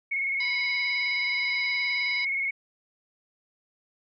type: tone with vibrato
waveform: sine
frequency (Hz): 2189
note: C#7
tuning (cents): -22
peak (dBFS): -25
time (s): 0.11-2.51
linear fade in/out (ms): 10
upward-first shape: square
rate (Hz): 19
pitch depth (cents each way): 27
type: harmonic tone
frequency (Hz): 987.8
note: B5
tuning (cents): 0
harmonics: 1 / 2 / 3 / 4 / 5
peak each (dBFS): -45 / -44 / -44 / -36 / -35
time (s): 0.4-2.25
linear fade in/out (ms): 5
effects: none